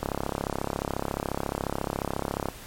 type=click train; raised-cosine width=1 ms; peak=-13 dBFS; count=85; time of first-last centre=0.03-2.486 s; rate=34.2 Hz; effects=pink hiss -44 dBFS RMS until 2.66 s + MP3 64 kbps